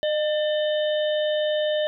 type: harmonic tone with a mistuned harmonic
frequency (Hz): 608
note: D#5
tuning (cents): -40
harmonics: 1 / 3 / 5 / 6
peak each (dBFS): -21 / -34 / -33 / -35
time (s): 0.03-1.87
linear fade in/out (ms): 0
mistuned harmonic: 3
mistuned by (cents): -39
effects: none